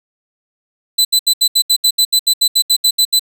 sawtooth tone bursts, 4011 Hz, B7, 26 cents sharp, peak -6 dBFS, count 16, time 0.98-3.195 s, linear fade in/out 10 ms, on 70 ms, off 73 ms, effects none

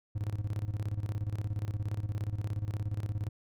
triangle tone with tremolo, 103.83 Hz, G#2, in tune, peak -27 dBFS, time 0.15-3.29 s, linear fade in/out 10 ms, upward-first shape square, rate 17 Hz, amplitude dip 75%, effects none

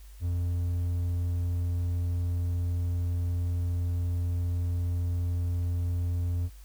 triangle tone, 87.31 Hz, F2, in tune, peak -24 dBFS, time 0.2-6.5 s, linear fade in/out 50 ms, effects added 50 Hz sine -45 dBFS peak until 6.64 s + white hiss -59 dBFS RMS until 6.64 s

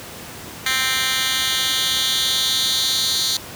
10% pulse tone with high-pass filter sweep, 261.6 Hz, C4, in tune, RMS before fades -20 dBFS, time 0.66-3.37 s, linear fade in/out 2 ms, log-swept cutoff 2300 to 4300 Hz, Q 2.7, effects pink hiss -35 dBFS RMS until 3.55 s + high-pass 80 Hz 12 dB/octave

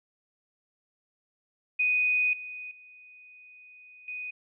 sine tone with level steps, 2489 Hz, D#7, in tune, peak -22 / -37 / -49 / -34 dBFS, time 1.79-4.31 s, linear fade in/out 10 ms, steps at 2.33 / 2.71 / 4.08 s, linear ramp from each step 2 ms, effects none

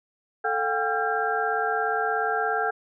sine tone cluster, 440.4 / 719 / 796 / 1365 / 1598 Hz, A4 / F#5 / G5 / F6 / G6, +2 / -50 / +26 / -40 / +33 cents, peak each -29 dBFS, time 0.44-2.71 s, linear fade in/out 10 ms, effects none

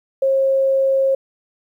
sine tone, 538 Hz, C5, 48 cents sharp, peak -13 dBFS, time 0.22-1.15 s, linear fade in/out 5 ms, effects 9-bit

